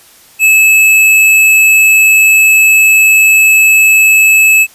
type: tone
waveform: square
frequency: 2601 Hz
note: E7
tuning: 24 cents flat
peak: -4 dBFS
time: 0.39-4.67 s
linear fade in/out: 50 ms
effects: white hiss -41 dBFS RMS until 4.74 s + resampled to 32000 Hz